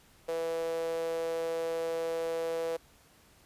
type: tone with high-pass filter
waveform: sawtooth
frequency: 164.81 Hz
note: E3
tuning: in tune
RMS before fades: -33 dBFS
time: 0.28-2.77 s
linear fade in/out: 10 ms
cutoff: 520 Hz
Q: 8.7
effects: pink hiss -61 dBFS RMS until 3.45 s + resampled to 32000 Hz